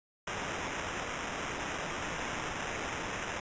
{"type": "noise with sample-and-hold", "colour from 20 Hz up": "white", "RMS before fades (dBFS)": -37, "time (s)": [0.27, 3.4], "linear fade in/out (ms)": 5, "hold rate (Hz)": 4410, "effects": ["resampled to 16000 Hz"]}